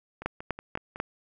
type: two click trains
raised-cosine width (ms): 0.5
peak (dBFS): -24 / -13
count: 5 / 4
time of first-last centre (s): 0.22-0.959 / 0.26-1.001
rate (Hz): 5.41 / 4.05
effects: none